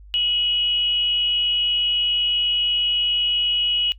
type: tone with frequency modulation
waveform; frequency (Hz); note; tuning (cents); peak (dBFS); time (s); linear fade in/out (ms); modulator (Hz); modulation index
sine; 2923; F#7; -22; -18; 0.14-3.92; 0; 378; 0.27
effects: noise-tail reverb RT60 0.1 s tail -20 dB re dry + added 50 Hz sine -41 dBFS peak until 3.98 s